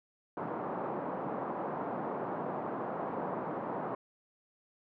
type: band-pass noise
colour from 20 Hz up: white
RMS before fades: -37 dBFS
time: 0.37-3.95 s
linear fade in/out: 2 ms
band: 150 to 1000 Hz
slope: 24 dB/octave
effects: none